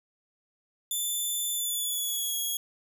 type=tone with pitch glide; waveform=5% pulse; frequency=3520 to 3322 Hz; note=A7 to G#7; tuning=0 to 0 cents; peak=-21 dBFS; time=0.91-2.57 s; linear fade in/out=2 ms; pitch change=-100 cents; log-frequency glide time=1.54-2.36 s; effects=none